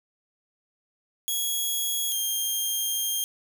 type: tone pair in turn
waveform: 10% pulse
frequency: 3326 / 3206 Hz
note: G#7 / G7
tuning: +2 / +38 cents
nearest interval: minor second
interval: 64 cents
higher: first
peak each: -17 dBFS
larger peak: neither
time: 1.28-2.12 / 2.12-3.24 s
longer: second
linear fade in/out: 0 ms
effects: 8-bit